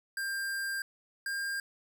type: tone pair in turn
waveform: square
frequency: 1593 / 1604.1 Hz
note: G6 / G6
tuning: +27 / +39 cents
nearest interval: unison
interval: 12 cents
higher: second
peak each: -33 / -33 dBFS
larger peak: neither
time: 0.17-0.82 / 1.26-1.6 s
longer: first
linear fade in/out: 2 ms
effects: none